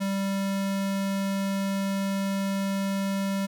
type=tone; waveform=square; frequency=195.8 Hz; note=G3; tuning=2 cents flat; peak=-26 dBFS; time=0-3.47 s; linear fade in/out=20 ms; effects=none